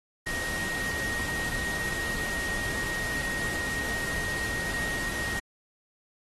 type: tone in noise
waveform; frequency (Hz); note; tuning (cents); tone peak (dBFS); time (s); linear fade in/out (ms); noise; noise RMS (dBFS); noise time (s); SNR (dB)
sine; 1873; A#6; +8; -31; 0.26-5.4; 10; pink; -35; 0.26-5.4; +1
effects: AAC 32 kbps